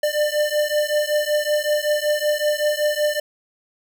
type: beating tone pair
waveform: square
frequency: 595 / 600.3 Hz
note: D5 / D5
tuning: +22 / +38 cents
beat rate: 5.3 Hz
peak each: -22 dBFS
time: 0.03-3.2 s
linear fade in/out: 5 ms
effects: none